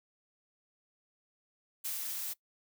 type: noise with ADSR envelope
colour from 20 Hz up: blue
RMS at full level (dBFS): -36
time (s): 1.84-2.34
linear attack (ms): 15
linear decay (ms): 120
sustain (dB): -2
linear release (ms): 18
effects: noise-tail reverb RT60 0.1 s tail -21 dB re dry